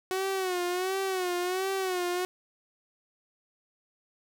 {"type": "tone with vibrato", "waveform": "sawtooth", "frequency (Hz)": 370, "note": "F#4", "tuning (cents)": 0, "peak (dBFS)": -24, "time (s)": [0.11, 2.25], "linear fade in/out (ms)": 0, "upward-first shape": "sine", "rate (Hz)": 1.4, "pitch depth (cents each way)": 80, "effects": []}